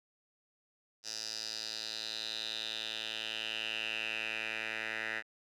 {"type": "tone with band-pass filter sweep", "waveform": "10% pulse", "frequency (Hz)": 110, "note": "A2", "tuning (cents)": 0, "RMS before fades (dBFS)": -39, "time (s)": [1.03, 5.23], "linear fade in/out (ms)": 50, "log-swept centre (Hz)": [5400, 2000], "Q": 5.1, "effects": []}